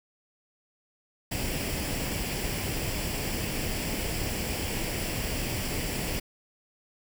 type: noise with comb filter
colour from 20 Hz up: pink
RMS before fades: -31 dBFS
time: 1.31-6.2 s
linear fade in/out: 10 ms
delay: 0.39 ms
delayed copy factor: +0.55
effects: none